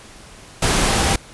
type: tone in noise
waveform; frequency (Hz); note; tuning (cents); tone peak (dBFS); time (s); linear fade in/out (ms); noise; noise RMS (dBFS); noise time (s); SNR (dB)
sine; 785; G5; +2; -27; 0.88-1.14; 5; pink; -17; 0.62-1.16; -13
effects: pink hiss -42 dBFS RMS until 1.33 s + resampled to 24000 Hz